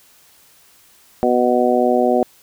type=harmonic tone; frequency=123.47 Hz; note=B2; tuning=in tune; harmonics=2 / 3 / 4 / 5 / 6; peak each=-19 / -19 / -19 / -19 / -19 dBFS; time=1.23-2.23 s; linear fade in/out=0 ms; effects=white hiss -51 dBFS RMS until 2.42 s